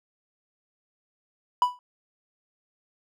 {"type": "tone with exponential decay", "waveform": "triangle", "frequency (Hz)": 987.8, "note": "B5", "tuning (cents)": 0, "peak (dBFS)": -12, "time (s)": [1.62, 1.79], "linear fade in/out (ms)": 1, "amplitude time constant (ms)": 35, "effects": []}